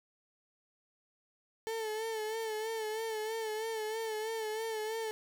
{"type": "tone with vibrato", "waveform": "35% pulse", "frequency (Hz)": 440, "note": "A4", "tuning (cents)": 0, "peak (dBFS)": -33, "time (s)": [1.67, 5.11], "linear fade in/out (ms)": 0, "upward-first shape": "sine", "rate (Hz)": 3.1, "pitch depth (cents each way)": 49, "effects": []}